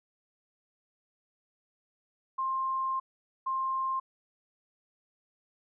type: tone bursts at uneven times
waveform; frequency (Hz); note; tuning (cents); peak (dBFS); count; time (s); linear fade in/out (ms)
sine; 1057; C6; +17; -28; 2; 2.38-3 / 3.46-4; 10
effects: none